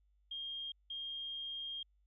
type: tone bursts at uneven times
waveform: sine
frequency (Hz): 3222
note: G7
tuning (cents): +47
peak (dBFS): -40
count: 2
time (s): 0.31-0.72 / 0.9-1.83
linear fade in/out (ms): 5
effects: added 50 Hz sine -69 dBFS peak until 2.06 s